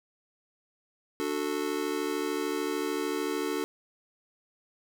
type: chord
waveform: square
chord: D major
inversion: none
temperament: just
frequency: 293.7 / 367.1 / 440.5 Hz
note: D4 / F#4 / A4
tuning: 0 / -14 / +2 cents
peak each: -34 dBFS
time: 1.2-3.64 s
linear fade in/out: 0 ms
effects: none